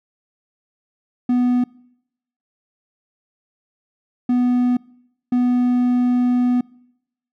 triangle tone bursts at uneven times, 246.9 Hz, B3, in tune, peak -12 dBFS, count 3, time 1.29-1.64 / 4.29-4.77 / 5.32-6.61 s, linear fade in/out 5 ms, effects noise-tail reverb RT60 0.8 s tail -24 dB re dry

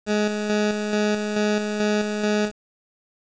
20% pulse tone with tremolo, 210 Hz, G#3, 19 cents sharp, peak -14 dBFS, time 0.06-2.52 s, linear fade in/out 50 ms, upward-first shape square, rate 2.3 Hz, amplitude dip 45%, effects resampled to 16000 Hz + 7-bit

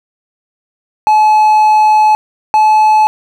triangle tone pair in turn, 857 / 860.7 Hz, A5 / A5, -46 / -38 cents, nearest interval unison, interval 8 cents, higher second, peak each -3 dBFS, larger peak neither, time 1.07-2.15 / 2.54-3.07 s, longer first, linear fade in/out 0 ms, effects none

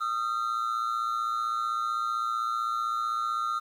triangle tone pair together, 1234 / 1349.7 Hz, D#6 / E6, -15 / +40 cents, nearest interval major second, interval 155 cents, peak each -28 dBFS, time 0-3.6 s, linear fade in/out 20 ms, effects 10-bit

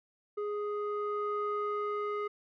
square tone with low-pass filter sweep, 415.3 Hz, G#4, in tune, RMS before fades -34 dBFS, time 0.37-2.28 s, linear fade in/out 10 ms, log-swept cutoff 930 to 1600 Hz, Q 3.3, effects none

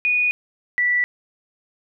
sine tone pair in turn, 2466 / 1961.8 Hz, D#7 / B6, -16 / -12 cents, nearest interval major third, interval 396 cents, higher first, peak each -16 dBFS, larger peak neither, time 0.05-0.31 / 0.78-1.04 s, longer neither, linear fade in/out 0 ms, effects none

